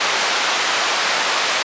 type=band-pass noise; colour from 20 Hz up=pink; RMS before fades=-19 dBFS; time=0-1.63 s; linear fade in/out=10 ms; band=760 to 5700 Hz; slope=12 dB/octave; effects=resampled to 16000 Hz